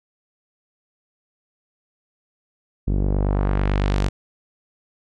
sawtooth tone with low-pass filter sweep, 49 Hz, G1, in tune, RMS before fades -20 dBFS, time 2.87-4.09 s, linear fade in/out 10 ms, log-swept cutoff 280 to 7200 Hz, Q 0.95, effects none

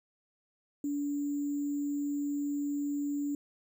sine tone with sample-and-hold, 287.5 Hz, D4, 37 cents flat, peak -30 dBFS, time 0.84-3.35 s, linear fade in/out 2 ms, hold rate 7350 Hz, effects none

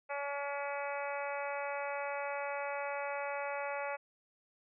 harmonic tone, 283.6 Hz, C#4, 40 cents sharp, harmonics 2 / 3 / 4 / 5 / 6 / 7 / 8 / 9, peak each -39 / -41 / -46 / -45 / -50 / -47 / -47 / -48 dBFS, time 0.09-3.97 s, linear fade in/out 20 ms, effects none

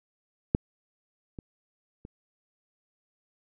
clicks, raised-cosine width 3 ms, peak -8 / -26 / -29 dBFS, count 3, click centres 0.549 / 1.388 / 2.051 s, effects none

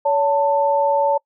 sine tone pair together, 565.4 / 890 Hz, C#5 / A5, +34 / +20 cents, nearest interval minor sixth, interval 786 cents, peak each -17 dBFS, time 0.05-1.18 s, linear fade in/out 10 ms, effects noise-tail reverb RT60 0.1 s tail -26 dB re dry

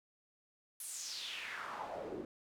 pink noise with band-pass filter sweep, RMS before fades -44 dBFS, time 0.8-2.25 s, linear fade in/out 2 ms, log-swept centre 11000 to 300 Hz, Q 3.4, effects none

